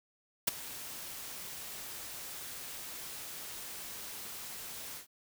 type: noise with ADSR envelope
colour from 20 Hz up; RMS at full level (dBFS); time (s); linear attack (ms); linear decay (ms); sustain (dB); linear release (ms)
white; -26; 0.47-5.07; 10; 14; -18; 110
effects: none